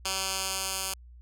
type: tone with band-pass filter sweep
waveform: 10% pulse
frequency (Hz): 191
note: G3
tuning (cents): -45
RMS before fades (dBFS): -32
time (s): 0.05-0.94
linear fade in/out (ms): 5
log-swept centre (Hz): 6000 to 9300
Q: 0.82
effects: added 60 Hz sine -47 dBFS peak until 1.21 s